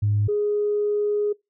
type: tone pair in turn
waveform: sine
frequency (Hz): 103.83 / 415.3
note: G#2 / G#4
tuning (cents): 0 / 0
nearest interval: 2 octaves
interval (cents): 2400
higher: second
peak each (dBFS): -17 / -19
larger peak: first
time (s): 0.02-0.28 / 0.28-1.33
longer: second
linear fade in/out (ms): 10
effects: noise-tail reverb RT60 0.2 s tail -24 dB re dry + tanh soft clip ceiling -13 dBFS